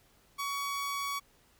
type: tone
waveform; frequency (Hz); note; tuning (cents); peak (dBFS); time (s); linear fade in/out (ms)
sawtooth; 1126; C#6; +27; -29; 0.38-1.2; 20
effects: pink hiss -65 dBFS RMS until 1.59 s